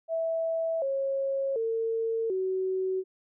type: tone with pitch steps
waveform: sine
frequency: 655 / 544.5 / 452.6 / 376.2 Hz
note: E5 / C#5 / A4 / F#4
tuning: -11 / -31 / +49 / +29 cents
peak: -26 dBFS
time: 0.08-3.04 s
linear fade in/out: 50 ms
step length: 740 ms
effects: none